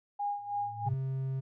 sine tone with tremolo, 816 Hz, G#5, 31 cents flat, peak -29 dBFS, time 0.19-0.89 s, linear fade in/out 10 ms, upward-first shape sine, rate 3.1 Hz, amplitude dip 75%
sine tone with exponential growth, 110 Hz, A2, in tune, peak -30 dBFS, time 0.38-0.94 s, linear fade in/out 5 ms, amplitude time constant 120 ms
triangle tone, 133.1 Hz, C3, 30 cents sharp, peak -29 dBFS, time 0.85-1.41 s, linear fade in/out 20 ms
effects none

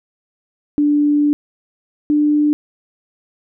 sine tone pair in turn, 293.4 / 297.2 Hz, D4 / D4, -2 / +21 cents, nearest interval unison, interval 23 cents, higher second, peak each -11 dBFS, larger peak neither, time 0.78-1.33 / 2.1-2.53 s, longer first, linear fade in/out 0 ms, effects none

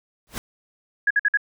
pink noise with exponential growth, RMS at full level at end -26 dBFS, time 0.27-0.38 s, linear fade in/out 0 ms, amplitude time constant 22 ms
sine tone bursts, 1667 Hz, G#6, 6 cents sharp, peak -15 dBFS, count 4, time 1.07-1.373 s, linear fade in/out 5 ms, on 36 ms, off 53 ms
effects none

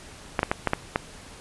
clicks, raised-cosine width 0.5 ms, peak -6 dBFS, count 6, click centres 0.392 / 0.431 / 0.515 / 0.673 / 0.734 / 0.959 s, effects pink hiss -45 dBFS RMS until 1.4 s + resampled to 24000 Hz

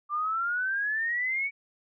sine exponential sweep, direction up, 1174.7 to 2268 Hz, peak -26 dBFS, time 0.09-1.51 s, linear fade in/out 50 ms, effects none

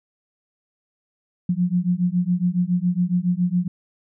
sine beating tone pair, 174.61 / 181.81 Hz, F3 / F#3, 0 / -30 cents, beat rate 7.2 Hz, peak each -21 dBFS, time 1.49-3.68 s, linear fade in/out 5 ms, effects none

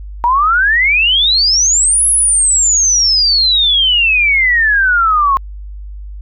sine exponential two-way sweep, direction up then down, 932.3 to 10910 to 1065 Hz, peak -8 dBFS, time 0.24-5.37 s, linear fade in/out 0 ms, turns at 2.07 s, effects added 50 Hz sine -25 dBFS peak until 6.21 s

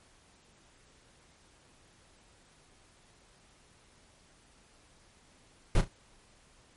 brown noise with echo, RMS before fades -23 dBFS, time 5.75-5.81 s, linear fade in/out 2 ms, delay 35 ms, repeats 2, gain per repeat -12 dB, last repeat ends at 5.88 s, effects pink hiss -62 dBFS RMS until 6.76 s + MP3 48 kbps

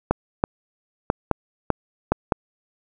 clicks, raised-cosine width 1 ms, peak -3 dBFS, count 7, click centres 0.11 / 0.439 / 1.101 / 1.313 / 1.703 / 2.12 / 2.322 s, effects none

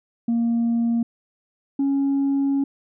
sine tone pair in turn, 233.1 / 276.6 Hz, A#3 / C#4, 0 / -4 cents, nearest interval minor third, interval 296 cents, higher second, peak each -16 dBFS, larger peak neither, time 0.28-1.03 / 1.79-2.64 s, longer second, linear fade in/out 5 ms, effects tanh soft clip ceiling -16 dBFS

